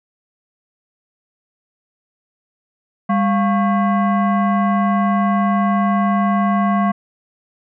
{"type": "tone with frequency modulation", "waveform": "sine", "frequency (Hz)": 201.5, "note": "G3", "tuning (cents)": 48, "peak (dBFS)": -13, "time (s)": [3.09, 6.92], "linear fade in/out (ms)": 10, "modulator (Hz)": 900, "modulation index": 0.95, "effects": []}